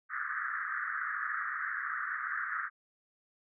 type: band-pass noise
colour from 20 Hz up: pink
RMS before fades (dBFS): -36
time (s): 0.09-2.7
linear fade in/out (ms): 50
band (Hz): 1200 to 1900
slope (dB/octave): 96
effects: none